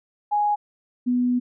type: tone pair in turn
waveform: sine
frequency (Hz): 830.6 / 246.9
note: G#5 / B3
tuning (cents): 0 / 0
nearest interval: octave + major sixth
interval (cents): 2100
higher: first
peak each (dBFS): -18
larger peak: neither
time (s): 0.31-0.56 / 1.06-1.4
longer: second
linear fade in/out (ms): 20
effects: none